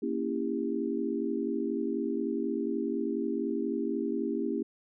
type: chord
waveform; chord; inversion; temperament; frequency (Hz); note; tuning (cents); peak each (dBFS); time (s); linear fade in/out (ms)
sine; A# diminished seventh; none; equal with one note detuned; 233.1 / 277.2 / 329.6 / 399.8; A#3 / C#4 / E4 / G4; 0 / 0 / 0 / +34; -34; 0.02-4.63; 10
effects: none